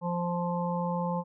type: harmonic tone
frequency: 174.61 Hz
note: F3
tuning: in tune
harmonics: 1 / 3 / 5 / 6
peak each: -30 / -34 / -34 / -38 dBFS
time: 0.01-1.24 s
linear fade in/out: 50 ms
effects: none